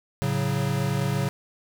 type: chord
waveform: square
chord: F# minor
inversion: first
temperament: equal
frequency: 110 / 138.59 / 185 Hz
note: A2 / C#3 / F#3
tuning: 0 / 0 / 0 cents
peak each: -30 / -26 / -30 dBFS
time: 0.22-1.29 s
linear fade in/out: 0 ms
effects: none